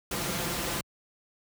pink noise with comb filter, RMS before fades -31 dBFS, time 0.11-0.81 s, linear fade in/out 5 ms, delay 5.8 ms, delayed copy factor +0.5, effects high-pass 60 Hz 12 dB/octave

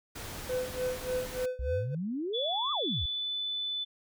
pink noise, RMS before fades -41 dBFS, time 0.15-1.46 s, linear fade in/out 10 ms
triangle tone with tremolo, 506 Hz, B4, 42 cents sharp, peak -26 dBFS, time 0.49-1.95 s, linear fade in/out 5 ms, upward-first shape sine, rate 3.4 Hz, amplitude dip 90%
sine exponential two-way sweep, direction up then down, 58.1 to 1244.5 to 58.1 Hz, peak -31 dBFS, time 1.59-3.06 s, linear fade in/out 5 ms, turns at 2.72 s
sine tone with pitch glide, 3442 to 3498 Hz, A7 to A7, -39 to -11 cents, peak -31 dBFS, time 2.33-3.85 s, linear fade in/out 20 ms, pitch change +28 cents, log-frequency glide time 2.6-3.31 s
effects none

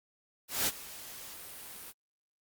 white noise with ADSR envelope, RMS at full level -28 dBFS, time 0.48-1.93 s, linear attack 190 ms, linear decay 39 ms, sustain -18 dB, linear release 35 ms, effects Opus 48 kbps

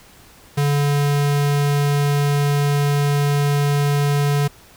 square tone, 143.8 Hz, D3, 36 cents flat, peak -16 dBFS, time 0.57-4.48 s, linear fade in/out 10 ms, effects pink hiss -47 dBFS RMS until 4.76 s

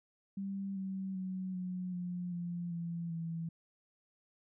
sine tone with pitch steps, 196 / 191.3 / 186.72 / 182.24 / 177.87 / 173.61 / 169.45 / 165.39 Hz, G3 / G3 / F#3 / F#3 / F3 / F3 / E3 / E3, 0 / -42 / +16 / -26 / +32 / -10 / +48 / +6 cents, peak -36 dBFS, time 0.37-3.49 s, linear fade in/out 5 ms, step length 390 ms, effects none

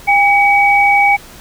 sine tone pair together, 806.5 / 2268 Hz, G5 / C#7, +49 / +39 cents, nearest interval octave + tritone, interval 1790 cents, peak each -10 dBFS, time 0.07-1.17 s, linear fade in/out 20 ms, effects pink hiss -37 dBFS RMS until 1.4 s

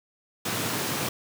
pink high-pass noise, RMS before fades -29 dBFS, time 0.45-1.09 s, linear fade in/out 5 ms, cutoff 100 Hz, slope 96 dB/octave, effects none

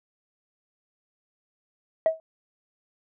sine tone with exponential decay, 643 Hz, E5, 43 cents flat, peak -12 dBFS, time 2.06-2.2 s, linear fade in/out 1 ms, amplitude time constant 30 ms, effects tanh soft clip ceiling -14 dBFS

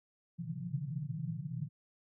white band-pass noise, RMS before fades -39 dBFS, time 0.38-1.69 s, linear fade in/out 20 ms, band 120 to 170 Hz, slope 96 dB/octave, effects none

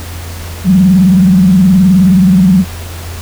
sine tone with vibrato, 185.4 Hz, F#3, 4 cents sharp, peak -3 dBFS, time 0.64-2.65 s, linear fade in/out 50 ms, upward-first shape sine, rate 19 Hz, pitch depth 130 cents each way, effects added 85 Hz sine -22 dBFS peak until 3.21 s + pink hiss -28 dBFS RMS until 3.21 s

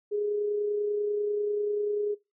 sine tone with amplitude modulation, 414.9 Hz, G#4, 2 cents flat, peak -24 dBFS, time 0.11-2.15 s, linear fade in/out 20 ms, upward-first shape sine, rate 30.2 Hz, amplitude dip 35%, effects noise-tail reverb RT60 0.2 s tail -19 dB re dry

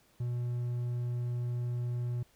triangle tone, 121.4 Hz, B2, 29 cents flat, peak -29 dBFS, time 0.2-2.23 s, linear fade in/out 5 ms, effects pink hiss -66 dBFS RMS until 2.35 s

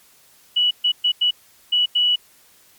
sine tone bursts at uneven times, 2943 Hz, F#7, 10 cents flat, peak -14 dBFS, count 6, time 0.56-0.71 / 0.84-0.92 / 1.04-1.12 / 1.21-1.31 / 1.72-1.86 / 1.95-2.16 s, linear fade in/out 10 ms, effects white hiss -53 dBFS RMS until 2.78 s + MP3 96 kbps

